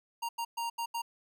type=tone bursts at uneven times; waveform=square; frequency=932.3 Hz; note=A#5; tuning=in tune; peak=-33 dBFS; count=5; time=0.22-0.29 / 0.38-0.45 / 0.57-0.7 / 0.78-0.86 / 0.94-1.02 s; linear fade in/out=10 ms; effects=none